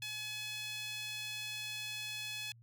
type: tone with high-pass filter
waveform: sawtooth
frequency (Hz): 851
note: G#5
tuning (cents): +42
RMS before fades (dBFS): -42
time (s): 0.02-2.52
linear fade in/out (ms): 2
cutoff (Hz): 2900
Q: 2.7
effects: added 116 Hz sine -57 dBFS peak until 2.62 s